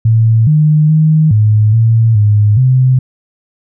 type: tone with pitch steps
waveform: sine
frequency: 112.4 / 152.7 / 156.3 / 107 / 113.4 / 104.6 / 129.1 Hz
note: A2 / D#3 / D#3 / A2 / A#2 / G#2 / C3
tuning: +37 / -32 / +8 / -48 / -47 / +13 / -23 cents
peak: -5 dBFS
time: 0.05-2.99 s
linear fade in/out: 5 ms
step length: 420 ms
effects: none